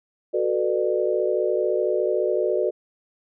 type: chord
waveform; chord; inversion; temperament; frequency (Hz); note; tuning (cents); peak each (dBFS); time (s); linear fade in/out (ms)
sine; B minor seventh; second; equal with one note detuned; 370 / 440 / 493.9 / 598.6; F#4 / A4 / B4 / D5; 0 / 0 / 0 / +33; -24 / -26 / -26 / -25; 0.33-2.71; 20
effects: none